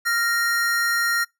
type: tone pair together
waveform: square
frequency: 1390.1 / 1864.7 Hz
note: F6 / A#6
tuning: -8 / 0 cents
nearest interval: perfect fourth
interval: 508 cents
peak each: -23 dBFS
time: 0.05-1.25 s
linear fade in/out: 20 ms
effects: noise-tail reverb RT60 0.2 s tail -25 dB re dry

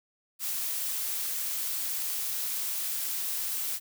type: noise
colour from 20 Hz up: blue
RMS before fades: -32 dBFS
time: 0.39-3.8 s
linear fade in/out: 50 ms
effects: none

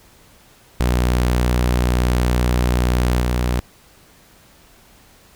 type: tone with level steps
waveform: sawtooth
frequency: 61.1 Hz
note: B1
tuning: 18 cents flat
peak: -11 / -13 dBFS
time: 0.8-3.6 s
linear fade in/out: 0 ms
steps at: 3.2 s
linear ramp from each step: 20 ms
effects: pink hiss -50 dBFS RMS until 5.35 s

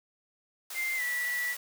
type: high-pass noise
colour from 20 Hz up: white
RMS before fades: -40 dBFS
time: 0.7-1.57 s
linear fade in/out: 5 ms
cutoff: 640 Hz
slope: 12 dB/octave
type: tone with pitch glide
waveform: sine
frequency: 2093 to 1952.8 Hz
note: C7 to B6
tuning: 0 to -20 cents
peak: -29 dBFS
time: 0.74-1.56 s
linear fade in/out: 50 ms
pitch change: -120 cents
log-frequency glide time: 0.96-1.02 s
effects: none

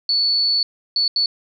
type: tone bursts at uneven times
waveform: sine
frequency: 4446 Hz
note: C#8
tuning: 4 cents sharp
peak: -15 dBFS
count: 3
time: 0.09-0.63 / 0.96-1.08 / 1.16-1.26 s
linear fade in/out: 2 ms
effects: none

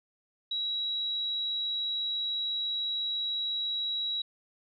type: tone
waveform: sine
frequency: 3878 Hz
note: B7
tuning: 32 cents flat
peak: -29 dBFS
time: 0.51-4.22 s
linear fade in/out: 5 ms
effects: none

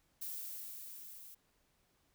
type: noise with level ramp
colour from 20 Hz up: violet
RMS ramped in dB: -42 to -54 dBFS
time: 0.21-1.35 s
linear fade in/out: 10 ms
effects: pink hiss -75 dBFS RMS until 2.14 s

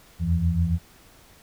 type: tone cluster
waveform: sine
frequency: 80.5 / 87.6 / 168.6 Hz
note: E2 / F2 / E3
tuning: -41 / +6 / +39 cents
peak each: -24 dBFS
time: 0.19-0.79 s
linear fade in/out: 50 ms
effects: pink hiss -53 dBFS RMS until 1.42 s

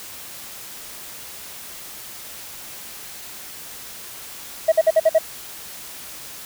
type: tone bursts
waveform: sine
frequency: 641 Hz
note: E5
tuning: 49 cents flat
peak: -8 dBFS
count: 6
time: 4.68-5.186 s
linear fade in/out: 10 ms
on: 41 ms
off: 52 ms
effects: tanh soft clip ceiling -9 dBFS + white hiss -37 dBFS RMS until 6.45 s

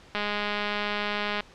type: click train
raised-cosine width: 0.3 ms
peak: -13 dBFS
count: 261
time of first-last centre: 0.15-1.406 s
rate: 207 Hz
effects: pink hiss -52 dBFS RMS until 1.54 s + low-pass 5000 Hz 12 dB/octave

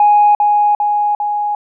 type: tone with echo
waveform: sine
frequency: 830.6 Hz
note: G#5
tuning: in tune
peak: -5 dBFS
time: 0-0.35 s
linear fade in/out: 2 ms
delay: 400 ms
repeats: 3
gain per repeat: -3 dB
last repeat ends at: 1.55 s
effects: tanh soft clip ceiling -2 dBFS

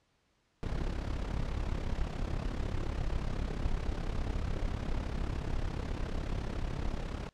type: noise with amplitude modulation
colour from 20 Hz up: brown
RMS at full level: -31 dBFS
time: 0.63-7.29 s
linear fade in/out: 0 ms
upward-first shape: sine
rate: 34.1 Hz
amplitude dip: 70%
effects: pink hiss -73 dBFS RMS until 7.33 s + low-pass 6000 Hz 12 dB/octave

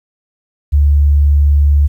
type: tone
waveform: sine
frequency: 72.3 Hz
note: D2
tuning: 27 cents flat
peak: -6 dBFS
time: 0.72-1.88 s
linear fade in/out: 20 ms
effects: 8-bit

